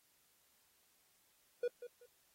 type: tone with echo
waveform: triangle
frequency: 485 Hz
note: B4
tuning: 31 cents flat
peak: -31 dBFS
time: 1.63-1.68 s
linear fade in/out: 5 ms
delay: 190 ms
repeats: 2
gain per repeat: -12 dB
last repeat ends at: 2.06 s
effects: white hiss -73 dBFS RMS until 2.34 s + AAC 48 kbps